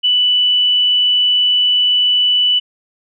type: tone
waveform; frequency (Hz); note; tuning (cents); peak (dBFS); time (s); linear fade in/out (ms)
sine; 2973; F#7; +8; -10; 0.03-2.6; 20
effects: none